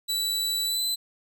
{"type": "tone with pitch glide", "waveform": "sawtooth", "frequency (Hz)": [3951, 4025], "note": ["B7", "B7"], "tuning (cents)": [0, 32], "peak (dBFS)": -22, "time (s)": [0.08, 0.96], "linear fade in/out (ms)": 20, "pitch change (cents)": 32, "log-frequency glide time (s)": [0.65, 0.84], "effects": []}